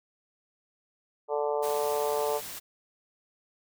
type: harmonic tone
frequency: 146.83 Hz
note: D3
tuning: in tune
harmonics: 3 / 4 / 5 / 6 / 7 / 8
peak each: -29 / -31 / -36 / -34 / -41 / -42 dBFS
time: 1.28-2.41 s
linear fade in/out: 50 ms
type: noise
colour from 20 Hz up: white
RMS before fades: -40 dBFS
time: 1.62-2.6 s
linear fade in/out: 20 ms
effects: none